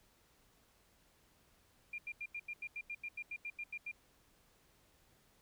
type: tone bursts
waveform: sine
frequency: 2400 Hz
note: D7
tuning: 37 cents sharp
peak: -40 dBFS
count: 15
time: 1.93-3.915 s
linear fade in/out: 5 ms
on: 53 ms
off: 85 ms
effects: pink hiss -70 dBFS RMS until 5.41 s